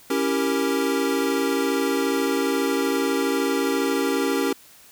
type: chord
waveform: square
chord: C# diminished seventh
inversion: none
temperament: equal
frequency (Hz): 277.2 / 329.6 / 392 / 466.2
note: C#4 / E4 / G4 / Bb4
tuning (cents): 0 / 0 / 0 / 0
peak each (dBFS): -25 / -30 / -26 / -28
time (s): 0.1-4.53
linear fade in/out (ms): 5
effects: white hiss -50 dBFS RMS until 4.91 s